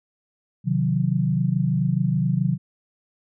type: chord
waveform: sine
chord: C diminished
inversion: none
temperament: equal with one note detuned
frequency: 130.81 / 155.56 / 182.56 Hz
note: C3 / Eb3 / Gb3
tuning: 0 / 0 / -23 cents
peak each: -23 dBFS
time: 0.64-2.58 s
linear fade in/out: 50 ms
effects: none